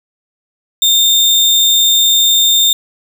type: tone with sample-and-hold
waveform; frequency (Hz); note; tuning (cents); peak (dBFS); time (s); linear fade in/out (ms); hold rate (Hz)
sine; 3628; A#7; -48; -7; 0.82-2.73; 2; 11025
effects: none